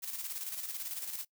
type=noise with tremolo; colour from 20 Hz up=blue; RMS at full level=-38 dBFS; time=0.02-1.25 s; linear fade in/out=20 ms; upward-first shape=square; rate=18 Hz; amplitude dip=50%; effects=noise-tail reverb RT60 0.1 s tail -21 dB re dry